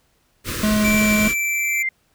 pink band-stop noise, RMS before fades -26 dBFS, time 0.44-1.35 s, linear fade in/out 50 ms, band 550 to 1100 Hz, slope 48 dB/octave
square tone with vibrato, 212.1 Hz, G#3, 37 cents sharp, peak -17 dBFS, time 0.63-1.28 s, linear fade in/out 5 ms, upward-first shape triangle, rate 3.4 Hz, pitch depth 8 cents each way
square tone, 2335 Hz, D7, 11 cents flat, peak -20 dBFS, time 0.84-1.83 s, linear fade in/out 10 ms
sine tone with exponential growth, 2093 Hz, C7, in tune, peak -18 dBFS, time 1.15-1.89 s, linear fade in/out 5 ms, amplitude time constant 160 ms
effects pink hiss -63 dBFS RMS until 2.14 s

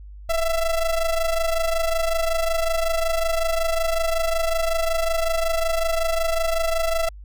square ring-modulated tone, 334.7 Hz, E4, 26 cents sharp, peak -17 dBFS, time 0.29-7.09 s, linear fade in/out 5 ms, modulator 322 Hz, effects added 50 Hz sine -37 dBFS peak until 7.24 s

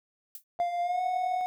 violet noise with exponential decay, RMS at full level -37 dBFS, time 0.35-0.44 s, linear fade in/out 2 ms, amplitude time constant 19 ms
sine tone with tremolo, 695 Hz, F5, 9 cents flat, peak -31 dBFS, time 0.59-1.41 s, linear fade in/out 0 ms, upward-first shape sine, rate 11 Hz, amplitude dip 85%
triangle tone with pitch glide, 698.5 to 734.5 Hz, F5 to F#5, 0 to -13 cents, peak -25 dBFS, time 0.6-1.46 s, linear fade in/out 0 ms, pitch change +87 cents, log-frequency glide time 0.81-1.02 s
effects none

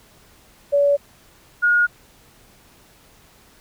sine tone pair in turn, 570 / 1436.3 Hz, C#5 / F6, +48 / +48 cents, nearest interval octave + major third, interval 1600 cents, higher second, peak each -13 dBFS, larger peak neither, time 0.72-0.97 / 1.62-1.87 s, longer neither, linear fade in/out 20 ms, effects pink hiss -52 dBFS RMS until 3.6 s

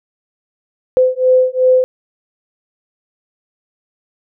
sine beating tone pair, 510 / 512.7 Hz, C5 / C5, -44 / -35 cents, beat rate 2.7 Hz, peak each -12 dBFS, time 0.97-1.84 s, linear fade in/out 0 ms, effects none

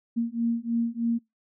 sine beating tone pair, 231.1 / 234.3 Hz, A#3 / A#3, -15 / +9 cents, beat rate 3.2 Hz, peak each -27 dBFS, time 0.16-1.19 s, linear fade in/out 20 ms, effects noise-tail reverb RT60 0.2 s tail -26 dB re dry

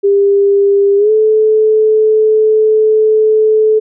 sine tone with pitch glide, 400 to 433.7 Hz, G4 to A4, +35 to -25 cents, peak -6 dBFS, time 0.03-3.8 s, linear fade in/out 20 ms, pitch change +140 cents, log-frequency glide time 0.97-1.11 s, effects none

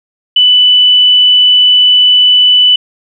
sine tone, 2985 Hz, F#7, 15 cents sharp, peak -3 dBFS, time 0.36-2.76 s, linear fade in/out 5 ms, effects none

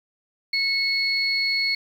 sine tone pair together, 2200 / 4357 Hz, C#7 / C#8, -14 / -31 cents, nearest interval octave, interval 1183 cents, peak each -23 dBFS, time 0.53-1.75 s, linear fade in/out 5 ms, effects 8-bit

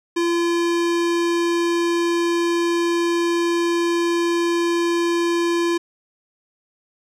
square tone, 341.7 Hz, F4, 38 cents flat, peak -18 dBFS, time 0.16-5.78 s, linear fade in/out 10 ms, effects low-pass 8000 Hz 12 dB/octave + 9-bit

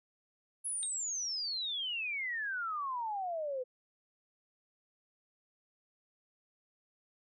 sine exponential sweep, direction down, 10680 to 493.9 Hz, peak -34 dBFS, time 0.64-3.64 s, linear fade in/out 20 ms
sine tone with exponential decay, 3766 Hz, A#7, 17 cents sharp, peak -35 dBFS, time 0.83-0.92 s, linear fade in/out 0 ms, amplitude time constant 18 ms
effects none

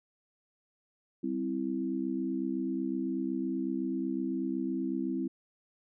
sine chord, C major, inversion second, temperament equal, 196 / 261.6 / 329.6 Hz, G3 / C4 / E4, 0 / 0 / 0 cents, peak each -37 / -33 / -34 dBFS, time 1.23-5.28 s, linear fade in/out 10 ms, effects none

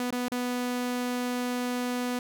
sawtooth tone with dropouts, 246.9 Hz, B3, in tune, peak -24 dBFS, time 0-2.19 s, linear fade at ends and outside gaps 2 ms, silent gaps 0.107-0.125 / 0.283-0.318 s, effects none

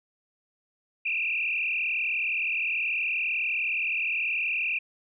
sine tone with frequency modulation, 2549 Hz, D#7, 41 cents sharp, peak -25 dBFS, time 1.05-4.79 s, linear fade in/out 10 ms, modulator 39.3 Hz, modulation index 4.6, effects none

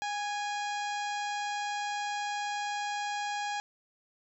harmonic tone with a mistuned harmonic, 821 Hz, G#5, 20 cents flat, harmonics 1 / 2 / 3 / 4 / 5 / 6 / 7 / 8 / 9, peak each -33 / -39 / -43 / -45 / -47 / -49 / -50 / -51 / -52 dBFS, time 0.02-3.6 s, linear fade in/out 0 ms, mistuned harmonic 2, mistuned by +25 cents, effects none

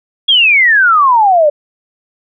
sine exponential sweep, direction down, 3370 to 572 Hz, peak -5 dBFS, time 0.28-1.5 s, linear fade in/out 10 ms, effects none

